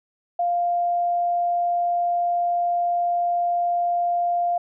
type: tone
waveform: sine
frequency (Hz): 698.5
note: F5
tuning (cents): 0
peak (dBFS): -19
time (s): 0.39-4.58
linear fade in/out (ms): 5
effects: none